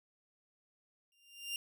sawtooth tone with exponential growth, 2794 Hz, F7, in tune, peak -31 dBFS, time 1.12-1.56 s, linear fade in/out 1 ms, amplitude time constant 94 ms, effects none

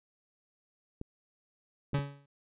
clicks, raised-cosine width 3 ms, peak -26 dBFS, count 3, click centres 1.014 / 1.933 / 1.989 s
40% pulse tone with exponential decay, 141.4 Hz, C#3, 35 cents sharp, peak -24 dBFS, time 1.94-2.26 s, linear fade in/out 5 ms, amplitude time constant 68 ms
effects resampled to 8000 Hz

